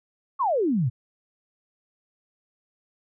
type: exponential sweep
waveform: sine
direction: down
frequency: 1174.7 to 110 Hz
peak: -20 dBFS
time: 0.39-0.9 s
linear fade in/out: 20 ms
effects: none